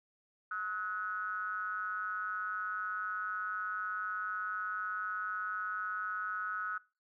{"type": "ring-modulated tone", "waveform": "triangle", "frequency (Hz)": 98, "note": "G2", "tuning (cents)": 0, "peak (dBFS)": -30, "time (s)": [0.51, 6.78], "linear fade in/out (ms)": 5, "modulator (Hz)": 1380, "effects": ["noise-tail reverb RT60 0.3 s tail -21 dB re dry"]}